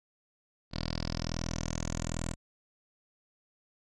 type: tone with low-pass filter sweep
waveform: 10% pulse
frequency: 41.2 Hz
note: E1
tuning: in tune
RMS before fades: -35 dBFS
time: 0.71-2.36 s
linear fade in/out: 50 ms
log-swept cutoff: 4500 to 7800 Hz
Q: 6.6
effects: none